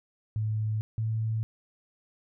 sine tone pair in turn, 108.3 / 110.9 Hz, A2 / A2, -27 / +14 cents, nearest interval unison, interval 41 cents, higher second, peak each -26 dBFS, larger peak neither, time 0.36-0.81 / 0.98-1.43 s, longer neither, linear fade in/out 0 ms, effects none

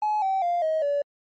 triangle tone with pitch steps, 849 / 769.6 / 697.6 / 632.4 / 573.2 Hz, G#5 / G5 / F5 / D#5 / D5, +38 / -32 / -2 / +28 / -42 cents, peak -18 dBFS, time 0.02-1.02 s, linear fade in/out 5 ms, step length 200 ms, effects tanh soft clip ceiling -18 dBFS + MP3 32 kbps

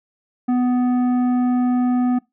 sine tone with tanh clipping, 248.4 Hz, B3, 10 cents sharp, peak -17 dBFS, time 0.48-2.19 s, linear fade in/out 10 ms, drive 10 dB, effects noise-tail reverb RT60 0.2 s tail -23 dB re dry

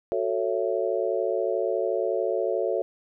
sine chord, F# minor seventh, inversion none, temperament just, 370 / 444 / 555 / 666 Hz, F#4 / A4 / C#5 / E5, 0 / +16 / +2 / +18 cents, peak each -29 / -28 / -28 / -30 dBFS, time 0.12-2.82 s, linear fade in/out 0 ms, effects none

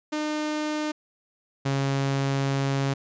sawtooth tone pair in turn, 303.7 / 137.29 Hz, D#4 / C#3, -42 / -16 cents, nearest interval octave + major second, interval 1374 cents, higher first, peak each -22 / -19 dBFS, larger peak second, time 0.12-0.92 / 1.65-2.94 s, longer second, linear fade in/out 10 ms, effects resampled to 16000 Hz

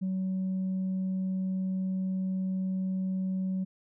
sine tone, 188.1 Hz, F#3, 29 cents sharp, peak -26 dBFS, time 0.01-3.65 s, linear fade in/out 20 ms, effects tanh soft clip ceiling -26 dBFS

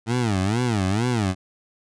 20% pulse tone with vibrato, 108 Hz, A2, 32 cents flat, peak -15 dBFS, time 0.06-1.35 s, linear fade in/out 50 ms, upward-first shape sine, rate 2.2 Hz, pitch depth 260 cents each way, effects resampled to 22050 Hz

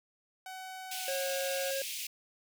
sawtooth tone with pitch glide, 752 to 727.6 Hz, F#5 to F#5, +28 to -29 cents, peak -38 dBFS, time 0.46-1.71 s, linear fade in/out 2 ms, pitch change -57 cents, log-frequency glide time 0.93-1.33 s
pink high-pass noise, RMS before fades -39 dBFS, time 0.91-2.07 s, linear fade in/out 5 ms, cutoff 2300 Hz, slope 48 dB/octave
square tone, 543 Hz, C#5, 36 cents flat, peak -34 dBFS, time 1.08-1.82 s, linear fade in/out 2 ms
effects none

